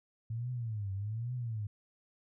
sine tone with vibrato, 110 Hz, A2, in tune, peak -34 dBFS, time 0.3-1.67 s, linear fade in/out 5 ms, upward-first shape triangle, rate 1.2 Hz, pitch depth 250 cents each way, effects none

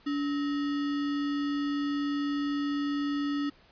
sine tone with sample-and-hold, 287 Hz, D4, 40 cents flat, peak -27 dBFS, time 0.06-3.5 s, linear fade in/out 10 ms, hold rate 1575 Hz, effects pink hiss -59 dBFS RMS until 3.71 s + resampled to 11025 Hz

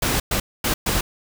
pink noise bursts at uneven times, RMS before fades -21 dBFS, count 4, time 0.02-0.2 / 0.31-0.4 / 0.64-0.74 / 0.86-1.01 s, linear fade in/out 5 ms, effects none

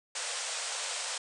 white band-pass noise, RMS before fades -36 dBFS, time 0.15-1.18 s, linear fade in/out 5 ms, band 460 to 9100 Hz, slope 96 dB/octave, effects none

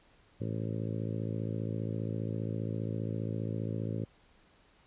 harmonic tone, 55 Hz, A1, in tune, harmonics 2 / 3 / 4 / 5 / 6 / 7 / 8 / 9 / 10, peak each -35 / -39 / -41 / -43 / -45 / -46 / -47 / -48 / -49 dBFS, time 0.4-4.05 s, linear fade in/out 10 ms, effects pink hiss -64 dBFS RMS until 4.86 s + resampled to 8000 Hz

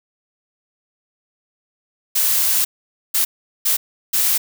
blue noise bursts at uneven times, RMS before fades -17 dBFS, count 4, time 2.15-2.65 / 3.14-3.25 / 3.65-3.77 / 4.13-4.38 s, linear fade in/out 10 ms, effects none

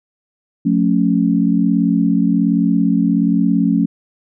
sine chord, F augmented, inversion none, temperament equal with one note detuned, 178.8 / 220 / 277.2 Hz, F3 / A3 / C#4, +41 / 0 / 0 cents, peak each -16 dBFS, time 0.65-3.86 s, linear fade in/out 10 ms, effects none

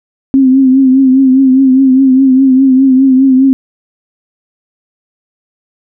sine tone with vibrato, 263.9 Hz, C4, 15 cents sharp, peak -3 dBFS, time 0.34-3.53 s, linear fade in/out 0 ms, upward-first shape triangle, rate 4.9 Hz, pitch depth 61 cents each way, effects none

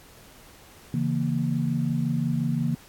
sine chord, A# diminished, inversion first, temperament equal with one note detuned, 139.15 / 164.81 / 233.1 Hz, C#3 / E3 / A#3, +7 / 0 / 0 cents, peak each -27 dBFS, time 0.94-2.75 s, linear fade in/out 2 ms, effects pink hiss -51 dBFS RMS until 2.88 s + AAC 64 kbps

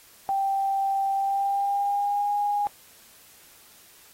sine tone with pitch glide, 784 to 821.1 Hz, G5 to G#5, 0 to -20 cents, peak -22 dBFS, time 0.29-2.67 s, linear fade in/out 0 ms, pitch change +80 cents, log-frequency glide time 1.13-2.34 s, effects white hiss -53 dBFS RMS until 4.13 s + AAC 48 kbps

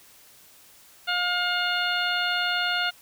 harmonic tone, 712 Hz, F5, 33 cents sharp, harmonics 1 / 2 / 3 / 4 / 5 / 6, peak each -31 / -26 / -34 / -29 / -33 / -34 dBFS, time 1.07-2.91 s, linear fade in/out 20 ms, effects white hiss -53 dBFS RMS until 3.01 s

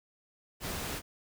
pink noise, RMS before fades -37 dBFS, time 0.6-1.02 s, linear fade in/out 50 ms, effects none

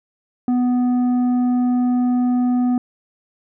triangle tone with tanh clipping, 247.6 Hz, B3, 5 cents sharp, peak -16 dBFS, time 0.48-2.78 s, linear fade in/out 2 ms, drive 11 dB, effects none

